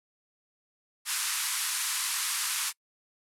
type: band-pass noise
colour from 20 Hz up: white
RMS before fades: -31 dBFS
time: 1.05-2.73 s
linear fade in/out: 50 ms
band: 960 to 12000 Hz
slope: 48 dB/octave
effects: noise-tail reverb RT60 0.1 s tail -26 dB re dry